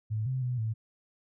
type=tone with pitch steps; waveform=sine; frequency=108.5 / 130.1 / 124.5 / 110.8 Hz; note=A2 / C3 / B2 / A2; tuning=-24 / -9 / +14 / +13 cents; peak=-28 dBFS; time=0.1-0.74 s; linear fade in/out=20 ms; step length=160 ms; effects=none